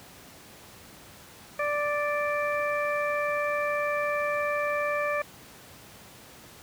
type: harmonic tone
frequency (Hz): 587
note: D5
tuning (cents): -1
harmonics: 1 / 2 / 3 / 4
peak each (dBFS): -28 / -31 / -33 / -34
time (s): 1.59-5.22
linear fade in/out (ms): 5
effects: pink hiss -49 dBFS RMS until 6.62 s + high-pass 80 Hz 12 dB/octave